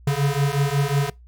square beating tone pair, 138.59 / 144.09 Hz, C#3 / D3, 0 / -33 cents, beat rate 5.5 Hz, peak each -22 dBFS, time 0.07-1.1 s, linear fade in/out 5 ms, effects noise-tail reverb RT60 0.2 s tail -23 dB re dry + added 60 Hz sine -44 dBFS peak until 1.27 s

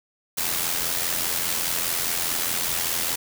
white noise with amplitude modulation, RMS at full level -23 dBFS, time 0.37-3.16 s, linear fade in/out 10 ms, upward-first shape sine, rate 84.9 Hz, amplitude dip 55%, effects none

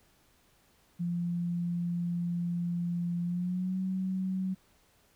sine tone with pitch glide, 173.2 to 187.79 Hz, F3 to F#3, -14 to +26 cents, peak -29 dBFS, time 0.99-4.55 s, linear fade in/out 20 ms, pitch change +140 cents, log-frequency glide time 3.23-3.78 s, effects pink hiss -66 dBFS RMS until 5.15 s

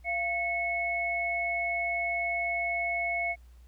sine tone pair together, 689 / 2198 Hz, F5 / C#7, -24 / -15 cents, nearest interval octave + minor sixth, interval 2009 cents, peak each -32 / -29 dBFS, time 0.04-3.36 s, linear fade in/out 50 ms, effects added 60 Hz sine -50 dBFS peak until 3.67 s + pink hiss -68 dBFS RMS until 3.67 s

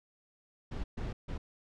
brown noise bursts at uneven times, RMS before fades -37 dBFS, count 3, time 0.71-0.84 / 0.97-1.13 / 1.28-1.38 s, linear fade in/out 10 ms, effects low-pass 5000 Hz 12 dB/octave

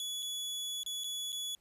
sawtooth tone with dropouts, 3400 Hz, G#7, 40 cents sharp, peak -33 dBFS, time 0-1.55 s, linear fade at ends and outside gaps 1 ms, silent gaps 0.224-0.227 / 0.833-0.862 / 1.037-1.042 / 1.321-1.327 s, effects pink hiss -73 dBFS RMS until 1.6 s + resampled to 32000 Hz

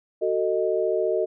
sine chord, D# diminished, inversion first, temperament just, 373.4 / 448 / 622.3 Hz, F#4 / A4 / D#5, +16 / +31 / 0 cents, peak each -25 dBFS, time 0.21-1.26 s, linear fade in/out 20 ms, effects none

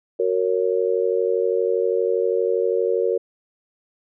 sine chord, F# major, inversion none, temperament just, 370 / 462.5 / 555 Hz, F#4 / A#4 / C#5, 0 / -14 / +2 cents, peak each -23 / -20 / -25 dBFS, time 0.19-3.18 s, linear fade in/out 10 ms, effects none

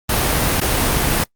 pink noise with dropouts, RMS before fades -17 dBFS, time 0.09-1.24 s, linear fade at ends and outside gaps 5 ms, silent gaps 0.603-0.613 s, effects noise-tail reverb RT60 0.1 s tail -24 dB re dry + Opus 32 kbps

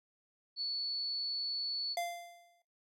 sine tone, 4435 Hz, C#8, in tune, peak -33 dBFS, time 0.56-1.97 s, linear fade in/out 50 ms
square tone with exponential decay, 693 Hz, F5, 14 cents flat, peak -32 dBFS, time 1.97-2.62 s, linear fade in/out 2 ms, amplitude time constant 140 ms
effects noise-tail reverb RT60 0.3 s tail -20 dB re dry + AAC 64 kbps

